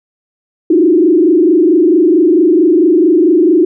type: tone with frequency modulation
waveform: sine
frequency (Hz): 337.1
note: E4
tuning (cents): +39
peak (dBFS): -5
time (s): 0.7-3.65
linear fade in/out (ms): 5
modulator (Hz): 24.5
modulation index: 1.5
effects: none

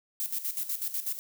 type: noise with tremolo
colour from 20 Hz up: violet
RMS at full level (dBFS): -31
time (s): 0.2-1.19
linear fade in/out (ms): 0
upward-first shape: square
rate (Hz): 8.1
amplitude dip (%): 70
effects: none

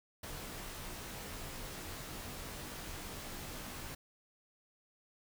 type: noise with comb filter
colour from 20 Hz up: pink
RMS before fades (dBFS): -45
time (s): 0.23-3.95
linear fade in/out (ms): 5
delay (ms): 18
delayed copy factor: -0.65
effects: none

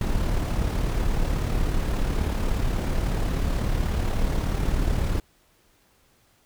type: noise with amplitude modulation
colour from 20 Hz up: brown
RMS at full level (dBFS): -22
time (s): 0.01-5.2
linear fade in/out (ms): 2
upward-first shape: sine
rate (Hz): 36.4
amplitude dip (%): 40
effects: pink hiss -62 dBFS RMS until 6.45 s

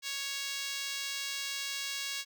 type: tone with high-pass filter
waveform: 5% pulse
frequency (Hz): 554.4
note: C#5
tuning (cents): 0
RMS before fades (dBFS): -37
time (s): 0.02-2.25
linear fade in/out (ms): 50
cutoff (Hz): 1900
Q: 0.87
effects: none

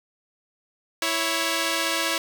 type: tone pair together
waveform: 5% pulse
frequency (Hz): 329.6 / 554.4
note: E4 / C#5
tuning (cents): 0 / 0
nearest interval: major sixth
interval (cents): 900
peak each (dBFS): -14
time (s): 1.02-2.18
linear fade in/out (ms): 2
effects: none

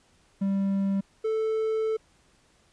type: tone pair in turn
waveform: triangle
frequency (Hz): 196 / 440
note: G3 / A4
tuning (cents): 0 / 0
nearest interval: octave + major second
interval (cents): 1400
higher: second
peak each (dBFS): -21 / -22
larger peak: first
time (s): 0.41-1.01 / 1.24-1.97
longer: second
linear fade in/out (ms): 10
effects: pink hiss -63 dBFS RMS until 2.72 s + resampled to 22050 Hz

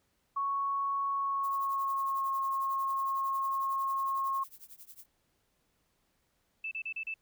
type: tone with pitch glide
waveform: sine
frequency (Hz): 1109 to 1082.4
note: C#6 to C#6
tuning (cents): 0 to -42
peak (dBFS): -29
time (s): 0.36-4.44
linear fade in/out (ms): 10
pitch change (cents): -42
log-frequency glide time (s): 1.1-2.33
type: noise with tremolo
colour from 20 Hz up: violet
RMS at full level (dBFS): -48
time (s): 1.43-5.06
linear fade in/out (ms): 10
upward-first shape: triangle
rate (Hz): 11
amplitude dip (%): 100
type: tone bursts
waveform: sine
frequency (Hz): 2637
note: E7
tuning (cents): 0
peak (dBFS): -34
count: 5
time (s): 6.64-7.141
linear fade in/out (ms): 5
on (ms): 73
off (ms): 34
effects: pink hiss -75 dBFS RMS until 7.21 s

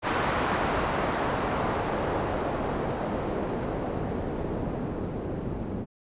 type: noise with low-pass filter sweep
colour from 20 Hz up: white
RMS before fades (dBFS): -29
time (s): 0.02-5.86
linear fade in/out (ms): 50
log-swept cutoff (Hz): 1300 to 310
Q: 0.86
effects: resampled to 8000 Hz

